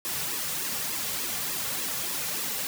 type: noise with flanger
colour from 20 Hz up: white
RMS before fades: -31 dBFS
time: 0.05-2.67 s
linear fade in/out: 0 ms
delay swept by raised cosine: 1.3 to 3.2 ms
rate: 3.4 Hz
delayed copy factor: -0.8
effects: none